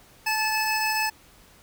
25% pulse tone pair together, 869 / 2600 Hz, A5 / E7, -22 / -24 cents, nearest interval octave + perfect fifth, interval 1898 cents, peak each -21 / -23 dBFS, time 0.26-1.1 s, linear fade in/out 10 ms, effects pink hiss -54 dBFS RMS until 1.62 s

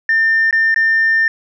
sine tone with dropouts, 1800 Hz, A6, 39 cents sharp, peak -9 dBFS, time 0.09-1.28 s, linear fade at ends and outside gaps 2 ms, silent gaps 0.51-0.527 / 0.744-0.76 s, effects tanh soft clip ceiling -7 dBFS

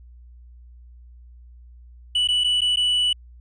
triangle tone with dropouts, 2960 Hz, F#7, in tune, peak -16 dBFS, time 2.15-3.13 s, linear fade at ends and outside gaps 5 ms, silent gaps 2.275-2.286 / 2.438-2.443 / 2.608-2.616 / 2.76-2.77 s, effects added 60 Hz sine -43 dBFS peak until 3.4 s + resampled to 22050 Hz

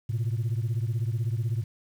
sine beating tone pair, 110 / 126 Hz, A2 / B2, 0 / +35 cents, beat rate 16 Hz, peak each -25 / -28 dBFS, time 0.09-1.64 s, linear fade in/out 10 ms, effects tanh soft clip ceiling -22 dBFS + 9-bit

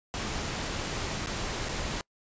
pink noise with dropouts, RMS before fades -33 dBFS, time 0.14-2.01 s, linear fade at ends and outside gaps 0 ms, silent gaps 1.261-1.271 / 1.687-1.692 s, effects noise-tail reverb RT60 0.1 s tail -26 dB re dry + resampled to 16000 Hz

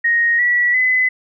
sine tone with pitch steps, 1870 / 1942.7 / 2018 Hz, A#6 / B6 / B6, +5 / -29 / +37 cents, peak -12 dBFS, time 0.04-1.09 s, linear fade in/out 10 ms, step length 350 ms, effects none

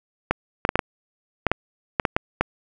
clicks, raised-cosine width 0.5 ms, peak -3 dBFS, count 11, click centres 0.31 / 0.651 / 0.691 / 0.756 / 0.792 / 1.467 / 1.516 / 1.998 / 2.052 / 2.165 / 2.41 s, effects none

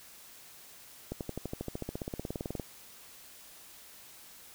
accelerating click train, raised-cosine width 2 ms, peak -22 dBFS, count 24, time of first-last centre 1.12-2.598 s, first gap 88 ms, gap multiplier 0.97, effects white hiss -53 dBFS RMS until 4.54 s

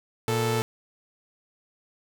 sawtooth tone pair together, 117.35 / 440 Hz, A#2 / A4, +12 / 0 cents, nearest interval octave + major seventh, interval 2288 cents, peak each -22 dBFS, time 0.28-0.62 s, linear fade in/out 0 ms, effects none

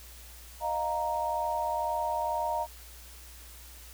sine chord, Eb suspended second, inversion none, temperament equal with one note detuned, 616.5 / 698.5 / 932.3 Hz, Eb5 / F5 / Bb5, -16 / 0 / 0 cents, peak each -34 / -34 / -30 dBFS, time 0.6-2.67 s, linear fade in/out 50 ms, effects added 60 Hz sine -49 dBFS peak until 3.93 s + white hiss -51 dBFS RMS until 3.93 s

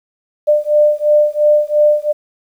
sine beating tone pair, 596 / 598.9 Hz, D5 / D5, +25 / +34 cents, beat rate 2.9 Hz, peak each -12 dBFS, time 0.47-2.13 s, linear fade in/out 20 ms, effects 8-bit

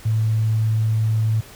sine tone, 110.2 Hz, A2, 3 cents sharp, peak -16 dBFS, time 0.05-1.41 s, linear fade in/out 10 ms, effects pink hiss -43 dBFS RMS until 1.55 s

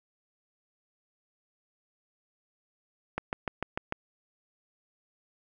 click train, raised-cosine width 0.5 ms, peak -15 dBFS, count 6, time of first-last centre 3.18-3.924 s, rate 6.72 Hz, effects none

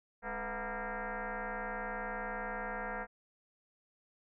sine tone with frequency modulation, 440 Hz, A4, in tune, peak -36 dBFS, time 0.22-3.07 s, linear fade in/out 50 ms, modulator 235 Hz, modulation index 6.1, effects none

